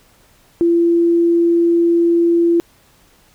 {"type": "tone", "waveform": "sine", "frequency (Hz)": 339.8, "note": "F4", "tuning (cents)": -47, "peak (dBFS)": -10, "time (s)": [0.61, 2.6], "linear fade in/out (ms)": 0, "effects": ["pink hiss -52 dBFS RMS until 3.34 s"]}